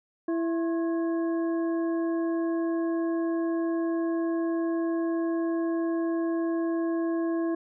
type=harmonic tone with a mistuned harmonic; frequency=332.1 Hz; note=E4; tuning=13 cents sharp; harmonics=1 / 2 / 3 / 5; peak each=-25 / -36 / -41 / -45 dBFS; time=0.28-7.55 s; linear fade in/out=5 ms; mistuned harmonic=3; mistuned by=+130 cents; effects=none